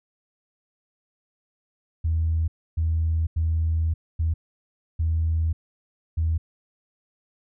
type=tone bursts at uneven times; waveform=sine; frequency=81 Hz; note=E2; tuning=30 cents flat; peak=-19 dBFS; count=6; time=2.04-2.48 / 2.77-3.27 / 3.36-3.94 / 4.19-4.34 / 4.99-5.53 / 6.17-6.38 s; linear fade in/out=10 ms; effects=tanh soft clip ceiling -15 dBFS